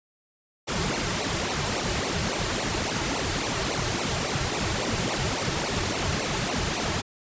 pink noise with flanger, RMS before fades -27 dBFS, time 0.67-7.02 s, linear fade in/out 20 ms, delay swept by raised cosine 0.58 to 4.18 ms, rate 3.6 Hz, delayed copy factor -1, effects resampled to 16000 Hz

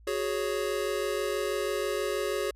square chord, F# suspended second, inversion none, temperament just, 370 / 416.2 / 555 Hz, F#4 / G#4 / C#5, 0 / +4 / +2 cents, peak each -34 / -32 / -34 dBFS, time 0.07-2.51 s, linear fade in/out 5 ms, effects added 56 Hz sine -51 dBFS peak until 2.55 s + resampled to 32000 Hz

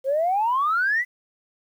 sine exponential sweep, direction up, 517 to 2038 Hz, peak -18 dBFS, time 0.04-1.05 s, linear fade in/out 50 ms, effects tanh soft clip ceiling -14 dBFS + 9-bit

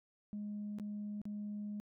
sine tone with dropouts, 207.7 Hz, G#3, in tune, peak -38 dBFS, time 0.33-1.8 s, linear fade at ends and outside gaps 0 ms, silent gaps 0.786-0.798 / 1.216-1.254 s, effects tanh soft clip ceiling -36 dBFS

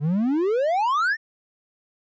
triangle exponential sweep, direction up, 139.1 to 1864.7 Hz, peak -17 dBFS, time 0-1.17 s, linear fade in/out 50 ms, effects resampled to 16000 Hz

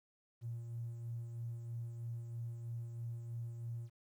triangle tone with tremolo, 117.1 Hz, A#2, 8 cents sharp, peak -35 dBFS, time 0.41-3.9 s, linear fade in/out 50 ms, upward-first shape sine, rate 3.1 Hz, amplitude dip 55%, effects tanh soft clip ceiling -37 dBFS + 12-bit

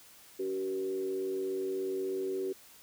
sine tone with frequency modulation, 380.9 Hz, G4, 50 cents flat, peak -31 dBFS, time 0.39-2.53 s, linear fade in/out 10 ms, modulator 96.6 Hz, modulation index 0.56, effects white hiss -56 dBFS RMS until 2.82 s

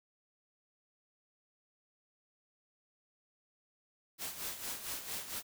white noise with tremolo, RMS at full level -39 dBFS, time 4.18-5.43 s, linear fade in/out 50 ms, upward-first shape sine, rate 4.4 Hz, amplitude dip 65%, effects none

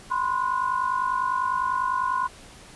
sine tone cluster, 1000 / 1050 / 1457 Hz, B5 / C6 / F#6, +21 / +6 / -27 cents, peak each -26 / -25 / -32 dBFS, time 0.1-2.28 s, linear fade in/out 20 ms, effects pink hiss -47 dBFS RMS until 2.75 s + resampled to 24000 Hz

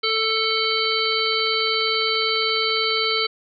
harmonic tone with a mistuned harmonic, 442.7 Hz, A4, 11 cents sharp, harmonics 1 / 3 / 5 / 7 / 9 / 10, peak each -26 / -26 / -26 / -26 / -26 / -26 dBFS, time 0.03-3.27 s, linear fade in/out 10 ms, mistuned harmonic 10, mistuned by +30 cents, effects none

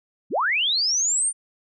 sine linear sweep, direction up, 126.3 to 9170 Hz, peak -19 dBFS, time 0.3-1.33 s, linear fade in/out 50 ms, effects none

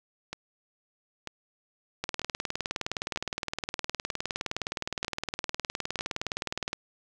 two click trains, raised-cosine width 0.2 ms, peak -13 / -18 dBFS, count 92 / 7, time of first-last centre 2.04-6.731 / 0.33-5.99 s, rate 19.4 / 1.06 Hz, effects none

